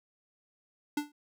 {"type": "tone with exponential decay", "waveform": "square", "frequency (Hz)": 294, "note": "D4", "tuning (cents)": 2, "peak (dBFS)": -26, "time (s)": [0.97, 1.12], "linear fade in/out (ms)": 5, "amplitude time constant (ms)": 32, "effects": []}